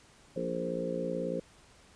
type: harmonic tone with a mistuned harmonic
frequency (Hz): 58.27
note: A#1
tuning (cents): 0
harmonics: 3 / 4 / 5 / 6 / 7 / 8 / 9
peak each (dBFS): -38 / -41 / -41 / -44 / -40 / -40 / -35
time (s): 0.36-1.4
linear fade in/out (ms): 5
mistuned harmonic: 7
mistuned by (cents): +22
effects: pink hiss -59 dBFS RMS until 1.95 s + resampled to 22050 Hz